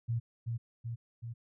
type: tone with echo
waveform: sine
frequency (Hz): 116.54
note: A#2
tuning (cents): 0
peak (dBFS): -29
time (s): 0.08-0.2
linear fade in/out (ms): 20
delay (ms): 380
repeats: 3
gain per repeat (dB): -3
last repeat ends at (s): 1.34
effects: none